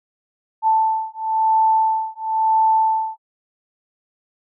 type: beating tone pair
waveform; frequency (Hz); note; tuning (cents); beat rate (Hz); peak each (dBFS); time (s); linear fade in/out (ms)
sine; 882 / 882.98; A5 / A5; +4 / +6; 0.98; -18; 0.62-3.18; 50
effects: none